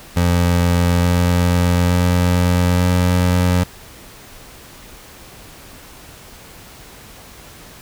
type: tone with pitch steps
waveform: 25% pulse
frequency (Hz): 87.31 / 88.07 / 88.84 / 89.61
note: F2 / F2 / F2 / F2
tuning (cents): 0 / +15 / +30 / +45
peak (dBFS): -9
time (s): 0.16-3.64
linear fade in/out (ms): 10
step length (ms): 870
effects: pink hiss -40 dBFS RMS until 7.81 s